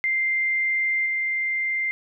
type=tone with level steps; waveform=sine; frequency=2093 Hz; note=C7; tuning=in tune; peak=-20 / -22 dBFS; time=0.04-1.91 s; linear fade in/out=0 ms; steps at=1.06 s; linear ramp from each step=2 ms; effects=none